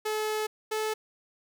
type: tone pair in turn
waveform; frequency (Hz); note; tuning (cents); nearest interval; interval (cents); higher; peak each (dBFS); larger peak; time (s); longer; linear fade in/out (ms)
sawtooth; 430 / 433.5; A4 / A4; -40 / -26; unison; 14; second; -24; neither; 0.05-0.47 / 0.71-0.94; first; 10
effects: none